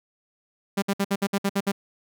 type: tone bursts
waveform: sawtooth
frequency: 198.4 Hz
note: G3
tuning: 21 cents sharp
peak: -17 dBFS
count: 9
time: 0.77-1.719 s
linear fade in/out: 10 ms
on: 53 ms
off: 59 ms
effects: none